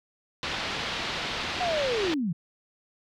white low-pass noise, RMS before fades -32 dBFS, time 0.43-2.14 s, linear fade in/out 0 ms, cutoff 4100 Hz, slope 24 dB/octave
sine linear sweep, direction down, 744 to 151 Hz, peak -25 dBFS, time 1.6-2.33 s, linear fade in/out 10 ms
effects none

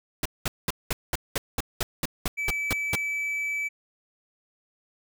pink noise bursts, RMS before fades -26 dBFS, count 13, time 0.23-2.955 s, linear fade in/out 2 ms, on 25 ms, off 200 ms
triangle tone, 2304 Hz, D7, 34 cents flat, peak -25 dBFS, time 2.37-3.69 s, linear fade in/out 20 ms
effects none

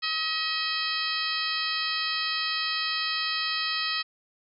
harmonic tone with a mistuned harmonic, 636 Hz, D#5, 38 cents sharp, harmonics 2 / 3 / 4 / 5 / 6 / 7 / 8, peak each -34 / -34 / -34 / -34 / -34 / -34 / -34 dBFS, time 0.02-4.03 s, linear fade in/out 20 ms, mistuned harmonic 6, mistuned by +71 cents, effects none

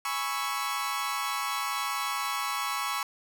sawtooth chord, C# minor seventh, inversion second, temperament equal, 830.6 / 987.8 / 1108.7 / 1318.5 Hz, G#5 / B5 / C#6 / E6, 0 / 0 / 0 / 0 cents, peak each -34 / -33 / -28 / -32 dBFS, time 0.05-3.03 s, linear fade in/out 2 ms, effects none

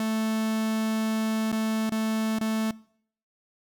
45% pulse tone with dropouts, 220 Hz, A3, in tune, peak -25 dBFS, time 0-2.71 s, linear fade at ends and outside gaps 2 ms, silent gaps 1.518-1.526 / 1.895-1.92 / 2.387-2.411 s, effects noise-tail reverb RT60 0.6 s tail -22 dB re dry

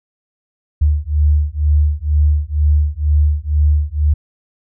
sine beating tone pair, 73.6 / 75.7 Hz, D2 / D#2, +4 / -47 cents, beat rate 2.1 Hz, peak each -14 dBFS, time 0.81-4.14 s, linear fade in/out 10 ms, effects none

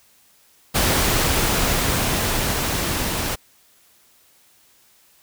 pink noise with level ramp, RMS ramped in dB -18 to -24 dBFS, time 0.74-3.36 s, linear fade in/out 20 ms, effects white hiss -56 dBFS RMS until 5.22 s

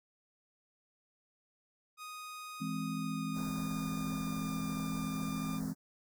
sawtooth tone with pitch glide, 1244.5 to 1199.3 Hz, D#6 to D6, 0 to +36 cents, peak -40 dBFS, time 1.97-5.61 s, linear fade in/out 50 ms, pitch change -64 cents, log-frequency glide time 2.86-4.68 s
sine chord, E augmented, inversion none, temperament equal, 164.81 / 207.7 / 261.6 Hz, E3 / G#3 / B#3, 0 / 0 / 0 cents, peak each -39 dBFS, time 2.6-5.74 s, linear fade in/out 20 ms
pink band-stop noise, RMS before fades -48 dBFS, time 3.33-5.75 s, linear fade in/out 50 ms, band 1700 to 4800 Hz, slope 48 dB/octave
effects none

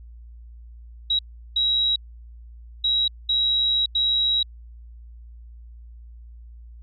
sine tone bursts at uneven times, 3856 Hz, B7, 42 cents flat, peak -18 dBFS, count 5, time 1.1-1.19 / 1.56-1.96 / 2.84-3.08 / 3.29-3.86 / 3.95-4.43 s, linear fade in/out 5 ms, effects added 58 Hz sine -40 dBFS peak until 6.82 s

